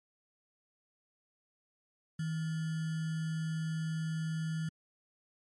sine tone with sample-and-hold, 160 Hz, D#3, 49 cents sharp, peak -32 dBFS, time 2.19-4.69 s, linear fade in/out 5 ms, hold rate 1575 Hz, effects MP3 48 kbps

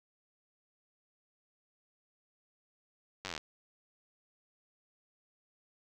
slowing click train, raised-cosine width 0.2 ms, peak -21 dBFS, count 12, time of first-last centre 3.25-3.378 s, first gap 10 ms, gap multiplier 1.03, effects none

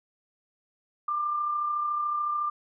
sine tone with amplitude modulation, 1192 Hz, D6, 25 cents sharp, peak -24 dBFS, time 1.08-2.5 s, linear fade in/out 5 ms, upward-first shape sine, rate 33.8 Hz, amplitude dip 35%, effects none

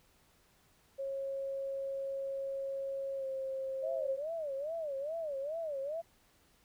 sine tone with pitch glide, 545 to 533.2 Hz, C#5 to C5, -29 to +33 cents, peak -35 dBFS, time 0.98-4.19 s, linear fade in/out 20 ms, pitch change -38 cents, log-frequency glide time 3.17-3.25 s
sine tone with vibrato, 600 Hz, D5, 37 cents sharp, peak -35 dBFS, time 3.82-6.02 s, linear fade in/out 20 ms, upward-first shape sine, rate 2.4 Hz, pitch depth 190 cents each way
effects pink hiss -68 dBFS RMS until 6.64 s

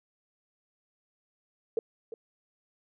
sine tone with echo, 452.6 Hz, A4, 49 cents sharp, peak -24 dBFS, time 1.77-1.79 s, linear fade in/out 2 ms, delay 350 ms, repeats 1, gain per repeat -13 dB, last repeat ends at 2.14 s, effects none

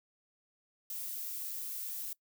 violet noise, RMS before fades -40 dBFS, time 0.9-2.13 s, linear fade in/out 2 ms, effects noise-tail reverb RT60 0.1 s tail -22 dB re dry

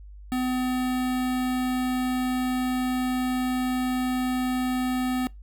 square tone with notch filter, 253.6 Hz, B3, 46 cents sharp, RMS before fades -26 dBFS, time 0.32-5.27 s, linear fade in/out 0 ms, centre 5800 Hz, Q 1.9, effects noise-tail reverb RT60 0.2 s tail -23 dB re dry + added 50 Hz sine -41 dBFS peak until 5.42 s

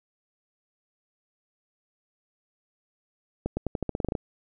accelerating click train, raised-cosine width 2 ms, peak -14 dBFS, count 12, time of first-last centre 3.46-4.152 s, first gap 110 ms, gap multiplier 0.88, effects none

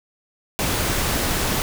pink noise, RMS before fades -22 dBFS, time 0.59-1.62 s, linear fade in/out 0 ms, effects none

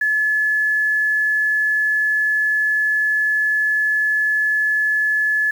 sine tone with quantisation, 1716 Hz, A6, 44 cents flat, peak -15 dBFS, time 0.01-5.51 s, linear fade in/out 5 ms, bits 7, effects none

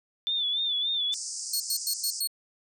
sine tone with vibrato, 3520 Hz, A7, in tune, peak -25 dBFS, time 0.27-1.14 s, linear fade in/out 0 ms, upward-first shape sine, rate 3.5 Hz, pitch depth 70 cents each way
pink band-pass noise, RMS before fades -36 dBFS, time 1.12-2.21 s, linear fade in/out 20 ms, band 4800 to 9000 Hz, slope 96 dB/octave
20% pulse tone bursts, 4342 Hz, C#8, 37 cents flat, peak -20 dBFS, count 5, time 1.53-2.274 s, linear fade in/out 5 ms, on 72 ms, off 96 ms
effects none

